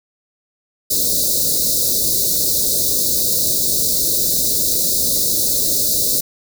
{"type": "band-stop noise", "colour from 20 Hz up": "white", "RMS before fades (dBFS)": -17, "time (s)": [0.9, 6.21], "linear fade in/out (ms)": 10, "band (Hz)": [620, 3800], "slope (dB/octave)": 96, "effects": []}